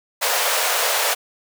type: high-pass noise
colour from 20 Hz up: pink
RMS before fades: -20 dBFS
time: 0.21-1.15 s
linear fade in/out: 20 ms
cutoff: 480 Hz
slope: 48 dB/octave
effects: none